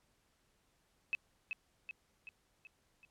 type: tone with echo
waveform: sine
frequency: 2581 Hz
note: E7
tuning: 37 cents flat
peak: -31 dBFS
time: 1.13-1.15 s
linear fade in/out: 0 ms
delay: 380 ms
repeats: 5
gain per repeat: -5 dB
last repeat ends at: 3.05 s
effects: pink hiss -75 dBFS RMS until 3.1 s + low-pass 12000 Hz 12 dB/octave